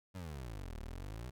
25% pulse exponential two-way sweep, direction down then up, 98 to 36.35 to 65.7 Hz, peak -39 dBFS, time 0.14-1.31 s, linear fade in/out 20 ms, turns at 0.79 s, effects none

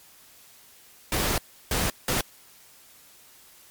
pink noise bursts at uneven times, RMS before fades -25 dBFS, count 3, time 1.12-1.38 / 1.71-1.9 / 2.08-2.21 s, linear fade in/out 2 ms, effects white hiss -53 dBFS RMS until 3.7 s + MP3 96 kbps

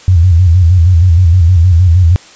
sine tone with vibrato, 87.31 Hz, F2, in tune, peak -3 dBFS, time 0.08-2.16 s, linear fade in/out 0 ms, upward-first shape square, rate 6.4 Hz, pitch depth 96 cents each way, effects white hiss -37 dBFS RMS until 2.35 s + resampled to 16000 Hz

